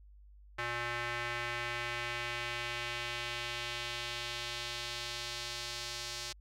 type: tone with band-pass filter sweep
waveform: square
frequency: 119.4 Hz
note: A#2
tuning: 42 cents sharp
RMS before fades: -39 dBFS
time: 0.58-6.33 s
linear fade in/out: 10 ms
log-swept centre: 1800 to 5000 Hz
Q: 1.5
effects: added 50 Hz sine -54 dBFS peak until 6.4 s